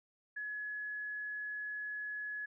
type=tone; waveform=sine; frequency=1694 Hz; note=G#6; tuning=34 cents sharp; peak=-38 dBFS; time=0.36-2.46 s; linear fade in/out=10 ms; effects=none